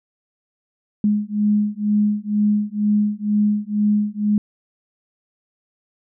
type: beating tone pair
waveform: sine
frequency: 207.7 / 209.8 Hz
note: G#3 / G#3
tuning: 0 / +18 cents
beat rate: 2.1 Hz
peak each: -19 dBFS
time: 1.04-4.38 s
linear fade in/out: 2 ms
effects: none